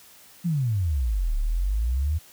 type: exponential two-way sweep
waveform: sine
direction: down then up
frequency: 181.9 to 34.65 to 82.1 Hz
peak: -21 dBFS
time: 0.44-2.19 s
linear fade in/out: 20 ms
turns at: 1.36 s
effects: white hiss -51 dBFS RMS until 2.32 s